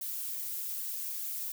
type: noise with flanger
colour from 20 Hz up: violet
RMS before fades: -37 dBFS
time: 0.01-1.52 s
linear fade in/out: 5 ms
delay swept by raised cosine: 0.77 to 6.47 ms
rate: 2.5 Hz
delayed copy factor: -0.7
effects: none